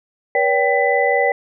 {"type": "tone cluster", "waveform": "sine", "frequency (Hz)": [481.6, 566, 781, 1999], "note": ["B4", "C#5", "G5", "B6"], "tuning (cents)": [-44, 36, -7, 20], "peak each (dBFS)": -19, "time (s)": [0.35, 1.32], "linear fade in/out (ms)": 2, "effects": []}